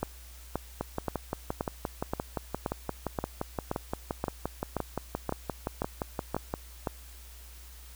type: two click trains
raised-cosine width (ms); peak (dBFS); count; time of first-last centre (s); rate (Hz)
1; -16 / -15; 34 / 14; 0.81-6.539 / 0.03-6.872; 5.76 / 1.9
effects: added 60 Hz sine -47 dBFS peak until 7.95 s + white hiss -53 dBFS RMS until 7.95 s